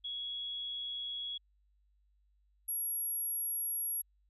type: tone pair in turn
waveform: sine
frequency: 3343 / 11280 Hz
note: G#7 / F9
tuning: +11 / +16 cents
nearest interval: octave + major sixth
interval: 2105 cents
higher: second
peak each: -37 / -33 dBFS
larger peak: second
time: 0.04-1.38 / 2.68-4.02 s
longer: neither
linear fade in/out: 10 ms
effects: added 50 Hz sine -68 dBFS peak until 4.29 s